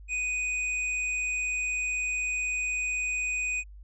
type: tone with hard clipping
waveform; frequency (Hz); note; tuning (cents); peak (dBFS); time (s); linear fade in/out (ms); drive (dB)
triangle; 2489; D#7; 0; -29; 0.08-3.64; 50; 14
effects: added 50 Hz sine -44 dBFS peak until 3.83 s + resampled to 22050 Hz